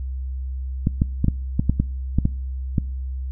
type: clicks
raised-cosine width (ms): 5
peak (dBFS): -5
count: 10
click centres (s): 0.871 / 1.019 / 1.244 / 1.283 / 1.595 / 1.696 / 1.8 / 2.186 / 2.254 / 2.782
effects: noise-tail reverb RT60 0.6 s tail -24 dB re dry + added 65 Hz sine -25 dBFS peak until 3.31 s